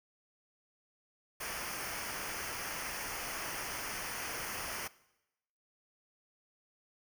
pink noise with comb filter, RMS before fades -40 dBFS, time 1.4-4.88 s, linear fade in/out 10 ms, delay 0.26 ms, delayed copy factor -0.75, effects noise-tail reverb RT60 0.9 s tail -20 dB re dry

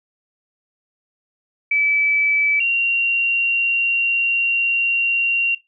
sine tone pair in turn, 2303 / 2758 Hz, D7 / F7, -34 / -22 cents, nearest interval minor third, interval 312 cents, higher second, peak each -15 dBFS, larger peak neither, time 1.71-2.6 / 2.6-5.55 s, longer second, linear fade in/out 5 ms, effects noise-tail reverb RT60 0.2 s tail -18 dB re dry

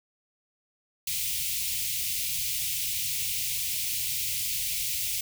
white band-stop noise, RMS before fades -30 dBFS, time 1.07-5.21 s, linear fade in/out 5 ms, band 150 to 2200 Hz, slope 48 dB/octave, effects none

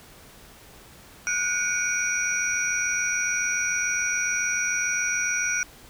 sine tone cluster, 1448 / 1535 / 2257 / 2439 / 5790 Hz, F#6 / G6 / C#7 / D#7 / F#8, -38 / -37 / +31 / -35 / -38 cents, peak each -27 / -34 / -30 / -33 / -26 dBFS, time 1.27-5.63 s, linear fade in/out 0 ms, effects tanh soft clip ceiling -14 dBFS + pink hiss -49 dBFS RMS until 5.89 s

